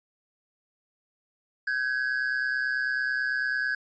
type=tone pair together; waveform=triangle; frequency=1532.1 / 1661.2 Hz; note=G6 / G#6; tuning=-40 / 0 cents; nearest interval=minor second; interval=140 cents; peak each=-27 / -26 dBFS; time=1.67-3.75 s; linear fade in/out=5 ms; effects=resampled to 16000 Hz